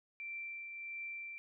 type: tone with tremolo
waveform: sine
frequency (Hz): 2349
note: D7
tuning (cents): 0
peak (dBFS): -40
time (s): 0.2-1.38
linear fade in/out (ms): 0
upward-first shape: triangle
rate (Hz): 1.5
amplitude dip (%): 40
effects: none